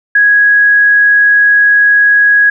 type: tone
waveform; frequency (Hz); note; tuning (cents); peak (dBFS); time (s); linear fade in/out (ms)
sine; 1661.2; G#6; 0; -4; 0.15-2.5; 5
effects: none